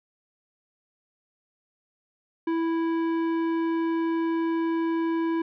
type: tone with tanh clipping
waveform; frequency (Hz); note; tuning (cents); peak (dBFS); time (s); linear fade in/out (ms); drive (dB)
sine; 329.6; E4; 0; -25; 2.47-5.42; 5; 13
effects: none